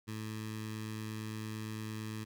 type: tone with notch filter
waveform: 15% pulse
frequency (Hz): 108.8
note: A2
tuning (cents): -19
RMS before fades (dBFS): -41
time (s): 0.07-2.25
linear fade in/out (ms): 20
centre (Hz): 620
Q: 0.62
effects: none